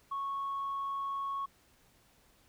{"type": "tone", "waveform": "sine", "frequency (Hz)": 1104, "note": "C#6", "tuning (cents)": -7, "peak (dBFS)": -32, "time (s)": [0.11, 1.46], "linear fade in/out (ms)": 10, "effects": ["tanh soft clip ceiling -30 dBFS", "pink hiss -66 dBFS RMS until 2.48 s"]}